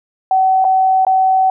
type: tone with dropouts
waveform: sine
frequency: 758 Hz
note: F#5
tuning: 42 cents sharp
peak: -9 dBFS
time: 0.31-1.5 s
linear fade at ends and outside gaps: 2 ms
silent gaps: 0.644-0.649 / 1.05-1.067 s
effects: none